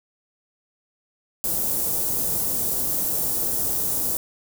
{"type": "band-stop noise", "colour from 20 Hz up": "white", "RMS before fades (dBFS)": -24, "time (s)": [1.44, 4.17], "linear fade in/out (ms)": 0, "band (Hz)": [560, 9600], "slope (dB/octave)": 12, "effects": []}